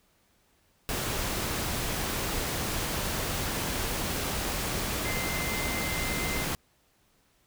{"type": "tone in noise", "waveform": "sine", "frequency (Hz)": 2078, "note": "C7", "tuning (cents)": -12, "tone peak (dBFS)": -35, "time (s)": [5.05, 6.44], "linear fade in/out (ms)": 0, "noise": "pink", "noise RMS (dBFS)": -31, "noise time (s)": [0.89, 6.55], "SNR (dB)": -7, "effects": ["pink hiss -67 dBFS RMS until 7.46 s"]}